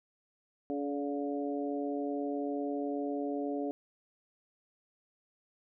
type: harmonic tone with a mistuned harmonic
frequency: 142.3 Hz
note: C#3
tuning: 46 cents sharp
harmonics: 2 / 3 / 4 / 5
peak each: -34 / -38 / -40 / -42 dBFS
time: 0.7-3.71 s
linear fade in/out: 0 ms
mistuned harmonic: 4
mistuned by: +24 cents
effects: none